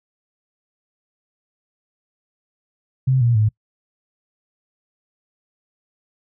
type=tone with pitch steps; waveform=sine; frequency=131 / 118.75 / 107.64 Hz; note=C3 / A#2 / A2; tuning=+2 / +33 / -38 cents; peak=-13 dBFS; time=3.07-3.49 s; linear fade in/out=10 ms; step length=140 ms; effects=noise-tail reverb RT60 0.1 s tail -25 dB re dry